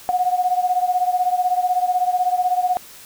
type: beating tone pair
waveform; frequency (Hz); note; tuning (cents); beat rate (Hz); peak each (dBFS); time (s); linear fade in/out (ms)
sine; 723 / 739; F#5 / F#5; -40 / -2; 16; -18 / -21; 0.09-2.77; 0
effects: white hiss -42 dBFS RMS until 3.05 s